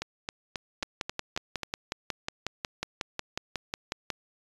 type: two click trains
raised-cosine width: 0.2 ms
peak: -13 / -15 dBFS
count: 19 / 7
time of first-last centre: 0.83-4.103 / 0.02-1.633 s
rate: 5.5 / 3.72 Hz
effects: resampled to 24000 Hz